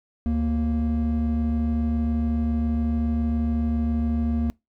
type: tone pair together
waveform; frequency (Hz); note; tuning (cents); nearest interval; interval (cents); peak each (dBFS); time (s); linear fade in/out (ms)
triangle; 73.2 / 232.4; D2 / A#3; -5 / -5; octave + minor sixth; 2000; -21 / -20; 0.26-4.5; 0
effects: noise-tail reverb RT60 0.2 s tail -25 dB re dry + tanh soft clip ceiling -15 dBFS